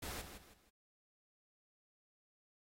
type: noise with echo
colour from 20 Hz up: pink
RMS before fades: -45 dBFS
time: 0.02-0.22 s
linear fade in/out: 10 ms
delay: 160 ms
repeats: 3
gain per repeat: -9 dB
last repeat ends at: 0.7 s
effects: AAC 48 kbps